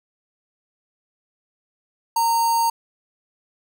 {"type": "tone with notch filter", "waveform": "square", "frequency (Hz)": 923, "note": "A#5", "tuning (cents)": -17, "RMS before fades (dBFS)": -19, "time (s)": [2.16, 2.7], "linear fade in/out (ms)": 5, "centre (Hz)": 2900, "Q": 1.6, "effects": []}